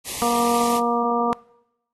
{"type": "band-stop noise", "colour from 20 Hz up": "white", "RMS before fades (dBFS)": -29, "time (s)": [0.04, 0.81], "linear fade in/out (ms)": 50, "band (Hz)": [1200, 1800], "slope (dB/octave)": 96}
{"type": "harmonic tone", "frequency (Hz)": 237, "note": "A#3", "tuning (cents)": 29, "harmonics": [1, 2, 3, 4, 5], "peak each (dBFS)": [-25, -25, -25, -25, -25], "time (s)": [0.22, 1.33], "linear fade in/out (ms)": 0}
{"effects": ["noise-tail reverb RT60 0.8 s tail -22 dB re dry", "AAC 32 kbps"]}